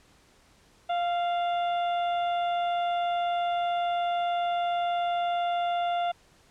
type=harmonic tone with a mistuned harmonic; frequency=698.5 Hz; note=F5; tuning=in tune; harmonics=1 / 2 / 3 / 4 / 5; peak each=-25 / -38 / -45 / -43 / -42 dBFS; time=0.89-6.12 s; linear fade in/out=10 ms; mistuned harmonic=2; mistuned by=-20 cents; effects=pink hiss -60 dBFS RMS until 6.5 s + low-pass 9000 Hz 12 dB/octave